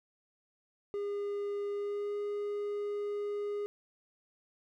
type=tone with pitch glide; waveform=triangle; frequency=406.7 to 411.4 Hz; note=G#4 to G#4; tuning=-36 to -16 cents; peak=-31 dBFS; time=0.94-3.66 s; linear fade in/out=0 ms; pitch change=+20 cents; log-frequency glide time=1.71-2.16 s; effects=none